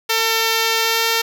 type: tone with pitch glide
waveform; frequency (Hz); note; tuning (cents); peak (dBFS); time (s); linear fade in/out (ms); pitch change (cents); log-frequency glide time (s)
5% pulse; 450.7 to 454.4; A4 to A#4; +42 to -44; -4; 0.09-1.22; 10; +14; 0.77-1.04
effects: none